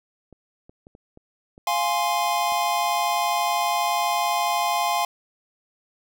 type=clicks; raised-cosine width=2 ms; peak=-33 dBFS; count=7; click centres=0.327 / 0.695 / 0.869 / 0.951 / 1.174 / 1.579 / 2.522 s
type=chord; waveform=square; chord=F minor; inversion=none; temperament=equal; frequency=698.5 / 830.6 / 1046.5 Hz; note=F5 / Ab5 / C6; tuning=0 / 0 / 0 cents; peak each=-26 dBFS; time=1.67-5.05 s; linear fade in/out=2 ms
effects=none